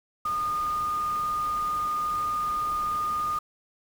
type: tone in noise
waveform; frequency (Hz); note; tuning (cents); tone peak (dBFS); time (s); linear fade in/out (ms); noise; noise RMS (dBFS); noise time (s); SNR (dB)
sine; 1222; D#6; -32; -25; 0.25-3.39; 5; pink; -43; 0.25-3.39; +15
effects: none